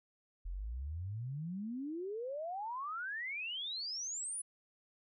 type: exponential sweep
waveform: sine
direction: up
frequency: 40.56 to 10250 Hz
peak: -38 dBFS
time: 0.45-4.42 s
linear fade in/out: 10 ms
effects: none